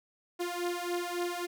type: beating tone pair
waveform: sawtooth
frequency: 349.2 / 352.8 Hz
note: F4 / F4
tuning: 0 / +18 cents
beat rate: 3.6 Hz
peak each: -31 dBFS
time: 0.39-1.47 s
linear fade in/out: 20 ms
effects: none